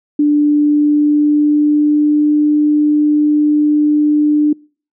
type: tone with pitch glide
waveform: sine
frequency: 294.8 to 298.6 Hz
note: D4 to D4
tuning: +7 to +29 cents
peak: -8 dBFS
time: 0.19-4.53 s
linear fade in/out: 5 ms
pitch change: +22 cents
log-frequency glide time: 0.31-2.38 s
effects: noise-tail reverb RT60 0.4 s tail -26 dB re dry

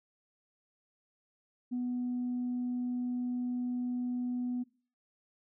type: tone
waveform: sine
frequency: 246.9 Hz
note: B3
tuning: in tune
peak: -30 dBFS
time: 1.71-4.64 s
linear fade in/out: 20 ms
effects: noise-tail reverb RT60 0.4 s tail -21 dB re dry + tanh soft clip ceiling -28 dBFS

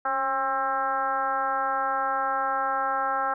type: tone with frequency modulation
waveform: sine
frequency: 1068 Hz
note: C6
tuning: 35 cents sharp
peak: -23 dBFS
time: 0.05-3.34 s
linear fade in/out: 5 ms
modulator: 264 Hz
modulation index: 1.7
effects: none

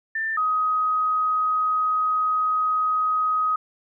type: tone pair in turn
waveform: sine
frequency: 1783 / 1258.2 Hz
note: A6 / D#6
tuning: +22 / +19 cents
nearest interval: tritone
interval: 603 cents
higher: first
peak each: -23 / -19 dBFS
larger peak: second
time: 0.15-0.37 / 0.37-3.56 s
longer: second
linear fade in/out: 5 ms
effects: none

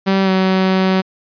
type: tone with pitch glide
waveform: sawtooth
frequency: 193.1 to 188.58 Hz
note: G3 to F#3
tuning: -26 to +33 cents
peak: -8 dBFS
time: 0.06-1.02 s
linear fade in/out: 20 ms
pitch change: -41 cents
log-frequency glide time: 0.24-0.3 s
effects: resampled to 11025 Hz

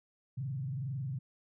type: tone with frequency modulation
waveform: sine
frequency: 133.3 Hz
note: C3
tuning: 33 cents sharp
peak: -34 dBFS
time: 0.37-1.19 s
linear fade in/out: 10 ms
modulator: 22 Hz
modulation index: 0.79
effects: none

